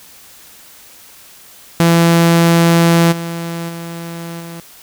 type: tone with level steps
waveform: sawtooth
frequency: 168.2 Hz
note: E3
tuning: 35 cents sharp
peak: -4 / -17 / -21 / -24 dBFS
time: 1.8-4.6 s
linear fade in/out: 0 ms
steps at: 3.11 / 3.68 / 4.39 s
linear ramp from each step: 20 ms
effects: white hiss -41 dBFS RMS until 4.82 s